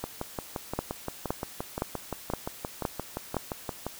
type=two click trains; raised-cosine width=1 ms; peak=-17 / -13 dBFS; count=23 / 6; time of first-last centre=0.04-3.866 / 0.79-3.367 s; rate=5.75 / 1.94 Hz; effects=white hiss -46 dBFS RMS until 3.99 s